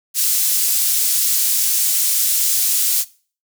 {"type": "high-pass noise", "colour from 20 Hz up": "pink", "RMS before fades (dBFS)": -17, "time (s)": [0.14, 3.05], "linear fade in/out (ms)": 50, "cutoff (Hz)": 7200, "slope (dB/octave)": 12, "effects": ["noise-tail reverb RT60 0.4 s tail -20 dB re dry"]}